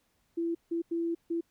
sine tone bursts at uneven times, 335.6 Hz, E4, 31 cents sharp, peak -28 dBFS, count 4, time 0.37-0.55 / 0.71-0.82 / 0.91-1.15 / 1.3-1.41 s, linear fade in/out 10 ms, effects pink hiss -73 dBFS RMS until 1.5 s

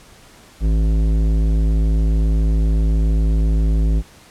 sine tone with tanh clipping, 53.7 Hz, A1, 41 cents flat, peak -15 dBFS, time 0.6-4.03 s, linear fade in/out 50 ms, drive 14 dB, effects pink hiss -46 dBFS RMS until 4.3 s + low-pass 11000 Hz 12 dB/octave

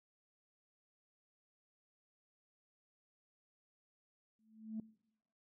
sine tone with exponential growth, 219.4 Hz, A3, 5 cents flat, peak -36 dBFS, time 4.39-4.8 s, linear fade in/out 2 ms, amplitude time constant 89 ms, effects noise-tail reverb RT60 0.8 s tail -22 dB re dry + tanh soft clip ceiling -34 dBFS

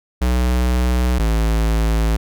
square tone pair in turn, 61.74 / 55 Hz, B1 / A1, 0 / 0 cents, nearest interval major second, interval 200 cents, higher first, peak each -15 dBFS, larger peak neither, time 0.21-1.19 / 1.19-2.17 s, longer neither, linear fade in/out 10 ms, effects none

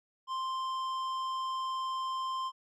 sine tone with tanh clipping, 1046.5 Hz, C6, in tune, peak -34 dBFS, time 0.27-2.52 s, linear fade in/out 50 ms, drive 11 dB, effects none

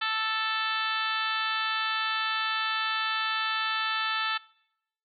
harmonic tone with a mistuned harmonic, 440 Hz, A4, in tune, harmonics 2 / 3 / 4 / 5 / 6 / 7 / 8 / 9 / 10, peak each -37 / -31 / -32 / -42 / -35 / -37 / -35 / -39 / -43 dBFS, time 0.01-4.38 s, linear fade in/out 10 ms, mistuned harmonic 10, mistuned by +22 cents, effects noise-tail reverb RT60 0.8 s tail -24 dB re dry

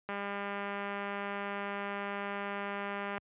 click train, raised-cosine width 0.5 ms, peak -23 dBFS, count 622, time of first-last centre 0.09-3.18 s, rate 201 Hz, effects high-pass 80 Hz 12 dB/octave + resampled to 8000 Hz

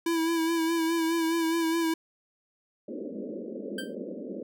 square tone with vibrato, 329.6 Hz, E4, in tune, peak -25 dBFS, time 0.06-1.94 s, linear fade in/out 5 ms, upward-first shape sine, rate 4.8 Hz, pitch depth 36 cents each way
pink band-pass noise, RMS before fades -37 dBFS, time 2.88-4.43 s, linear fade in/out 5 ms, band 190 to 580 Hz, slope 96 dB/octave
25% pulse tone with exponential decay, 1568 Hz, G6, in tune, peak -27 dBFS, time 3.78-3.95 s, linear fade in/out 5 ms, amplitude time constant 35 ms
effects none

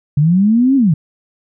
sine linear two-way sweep, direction up then down, 139 to 278.6 to 139 Hz, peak -8 dBFS, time 0.17-0.94 s, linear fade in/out 5 ms, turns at 0.76 s, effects none

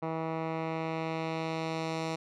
10% pulse tone with low-pass filter sweep, 161.5 Hz, E3, 35 cents flat, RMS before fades -34 dBFS, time 0.02-2.16 s, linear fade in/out 10 ms, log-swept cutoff 1400 to 5900 Hz, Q 1, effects none

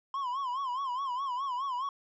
triangle tone with vibrato, 1043 Hz, C6, 6 cents flat, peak -29 dBFS, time 0.14-1.89 s, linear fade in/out 2 ms, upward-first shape sine, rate 4.8 Hz, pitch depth 130 cents each way, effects resampled to 16000 Hz

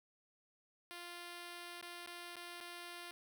5% pulse tone with dropouts, 348.6 Hz, F4, 3 cents flat, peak -36 dBFS, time 0.91-3.11 s, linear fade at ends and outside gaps 0 ms, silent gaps 1.812-1.826 / 2.061-2.074 / 2.356-2.366 / 2.603-2.61 s, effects none

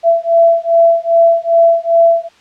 sine beating tone pair, 669 / 671.5 Hz, E5 / E5, +25 / +32 cents, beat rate 2.5 Hz, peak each -10 dBFS, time 0.03-2.29 s, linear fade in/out 50 ms, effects white hiss -47 dBFS RMS until 2.4 s + low-pass 4000 Hz 12 dB/octave

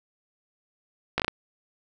slowing click train, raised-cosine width 0.3 ms, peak -8 dBFS, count 5, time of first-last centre 1.18-1.281 s, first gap 17 ms, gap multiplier 1.27, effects none

